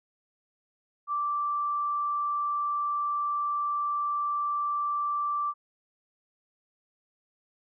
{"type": "tone", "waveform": "sine", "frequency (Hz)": 1170, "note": "D6", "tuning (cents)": -7, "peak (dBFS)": -26, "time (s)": [1.07, 5.54], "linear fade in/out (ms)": 50, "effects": []}